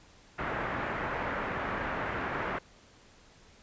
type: low-pass noise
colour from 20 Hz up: white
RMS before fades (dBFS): -34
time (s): 0.38-2.59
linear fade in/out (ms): 10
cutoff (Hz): 1800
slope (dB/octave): 24
effects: pink hiss -58 dBFS RMS until 3.62 s + resampled to 16000 Hz